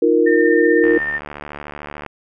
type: chord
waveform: sine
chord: Eb suspended second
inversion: none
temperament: just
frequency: 311.1 / 350 / 466.7 Hz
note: Eb4 / F4 / Bb4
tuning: 0 / +4 / +2 cents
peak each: -17 / -16 / -14 dBFS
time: 0.02-0.98 s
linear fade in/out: 5 ms
type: tone with tremolo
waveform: sine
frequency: 1811 Hz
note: A6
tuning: 49 cents sharp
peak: -17 dBFS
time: 0.26-1.19 s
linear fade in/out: 10 ms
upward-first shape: triangle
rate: 16 Hz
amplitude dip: 45%
type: click train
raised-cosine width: 0.5 ms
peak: -15 dBFS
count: 91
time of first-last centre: 0.84-2.063 s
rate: 73.6 Hz
effects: none